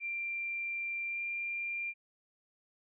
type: tone with pitch glide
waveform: sine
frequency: 2369 to 2385 Hz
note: D7 to D7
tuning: +14 to +26 cents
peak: -34 dBFS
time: 0-1.94 s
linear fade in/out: 50 ms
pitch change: +12 cents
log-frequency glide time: 1.07-1.2 s
effects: none